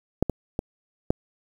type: clicks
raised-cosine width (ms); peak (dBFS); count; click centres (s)
2; -6 / -11 / -12 / -6; 4; 0.226 / 0.297 / 0.591 / 1.105
effects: 7-bit